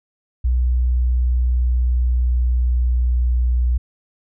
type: tone with pitch glide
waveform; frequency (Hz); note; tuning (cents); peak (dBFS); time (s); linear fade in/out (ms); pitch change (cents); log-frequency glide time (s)
sine; 61.74 to 61; B1 to B1; 0 to -21; -14; 0.44-3.78; 10; -21; 0.61-3.36
effects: none